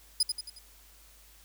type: tone with echo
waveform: 30% pulse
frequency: 4978 Hz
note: D#8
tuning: in tune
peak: -19 dBFS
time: 0.2-0.23 s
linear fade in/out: 5 ms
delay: 90 ms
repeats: 4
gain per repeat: -6 dB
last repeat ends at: 0.59 s
effects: added 51 Hz sine -58 dBFS peak until 1.44 s + white hiss -58 dBFS RMS until 1.44 s